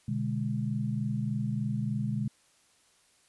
sine chord, G# diminished, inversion first, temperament equal with one note detuned, 123.47 / 146.83 / 206.9 Hz, B2 / D3 / G#3, 0 / 0 / -6 cents, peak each -32 / -34 / -32 dBFS, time 0.08-2.28 s, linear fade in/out 5 ms, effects white hiss -65 dBFS RMS until 3.28 s + resampled to 24000 Hz

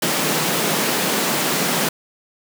pink high-pass noise, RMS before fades -20 dBFS, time 0.02-1.89 s, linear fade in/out 5 ms, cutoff 150 Hz, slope 48 dB/octave, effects none

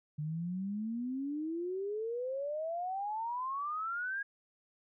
sine exponential sweep, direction up, 147.2 to 1652 Hz, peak -34 dBFS, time 0.18-4.23 s, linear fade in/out 10 ms, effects none

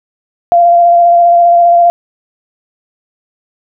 sine tone with vibrato, 691 Hz, F5, 19 cents flat, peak -3 dBFS, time 0.52-1.9 s, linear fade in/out 0 ms, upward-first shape square, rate 15 Hz, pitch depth 13 cents each way, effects none

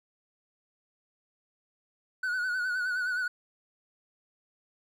triangle tone with vibrato, 1480 Hz, F#6, in tune, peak -26 dBFS, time 2.23-3.28 s, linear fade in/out 5 ms, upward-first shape sine, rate 9.6 Hz, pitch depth 56 cents each way, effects none

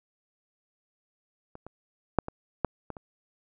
clicks, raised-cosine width 1 ms, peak -29 / -28 / -6 / -21 / -10 / -22 / -28 dBFS, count 7, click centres 1.554 / 1.666 / 2.187 / 2.284 / 2.647 / 2.903 / 2.968 s, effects none

